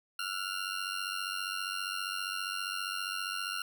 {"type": "ring-modulated tone", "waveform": "20% pulse", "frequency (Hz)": 1396.9, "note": "F6", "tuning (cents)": 0, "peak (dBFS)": -26, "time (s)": [0.19, 3.62], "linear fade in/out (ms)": 2, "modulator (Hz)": 47.5, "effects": []}